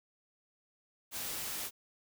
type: noise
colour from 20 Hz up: white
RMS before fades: -39 dBFS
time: 1.11-1.71 s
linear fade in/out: 50 ms
effects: none